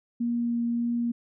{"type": "tone with vibrato", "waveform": "sine", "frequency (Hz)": 236.2, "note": "A#3", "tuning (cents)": 23, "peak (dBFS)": -24, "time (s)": [0.2, 1.12], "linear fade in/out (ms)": 10, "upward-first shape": "triangle", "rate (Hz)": 1.7, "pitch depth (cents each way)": 9, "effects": []}